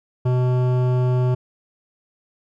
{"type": "tone with hard clipping", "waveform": "sine", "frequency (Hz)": 125.7, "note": "B2", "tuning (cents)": 31, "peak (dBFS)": -18, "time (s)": [0.25, 1.35], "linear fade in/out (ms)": 10, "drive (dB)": 14, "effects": []}